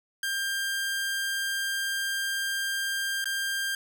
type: tone with dropouts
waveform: sawtooth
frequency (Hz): 1594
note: G6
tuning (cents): +28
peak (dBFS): -24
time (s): 0.23-3.75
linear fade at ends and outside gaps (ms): 2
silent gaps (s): 3.243-3.256
effects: none

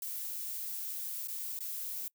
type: noise with dropouts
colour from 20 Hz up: violet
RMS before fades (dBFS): -39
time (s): 0.02-2.08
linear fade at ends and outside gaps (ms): 2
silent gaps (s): 1.274-1.283 / 1.59-1.605
effects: noise-tail reverb RT60 0.1 s tail -24 dB re dry

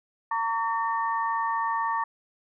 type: tone cluster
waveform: sine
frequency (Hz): 912 / 1134 / 1817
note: A#5 / C#6 / A#6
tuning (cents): -38 / +39 / -45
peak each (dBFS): -27 / -28 / -34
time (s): 0.31-2.04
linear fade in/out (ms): 5
effects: none

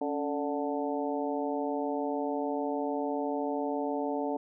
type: harmonic tone with a mistuned harmonic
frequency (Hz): 146.83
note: D3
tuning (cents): 0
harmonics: 2 / 3 / 4 / 5 / 6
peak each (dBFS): -33 / -35 / -36 / -37 / -38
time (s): 0.01-4.37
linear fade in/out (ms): 5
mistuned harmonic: 2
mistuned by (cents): -80
effects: none

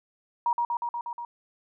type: tone with echo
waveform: sine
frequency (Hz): 949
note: A#5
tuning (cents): +31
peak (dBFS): -21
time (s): 0.46-0.53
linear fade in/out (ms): 2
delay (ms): 120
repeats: 6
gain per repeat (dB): -2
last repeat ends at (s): 1.25
effects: none

